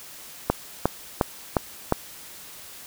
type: click train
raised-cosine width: 1 ms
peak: -4 dBFS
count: 5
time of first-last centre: 0.5-1.923 s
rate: 2.81 Hz
effects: white hiss -43 dBFS RMS until 2.86 s